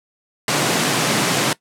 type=high-pass noise; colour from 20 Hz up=pink; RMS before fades=-18 dBFS; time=0.48-1.53 s; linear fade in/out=2 ms; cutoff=130 Hz; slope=48 dB/octave; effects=noise-tail reverb RT60 0.1 s tail -19 dB re dry + low-pass 10000 Hz 12 dB/octave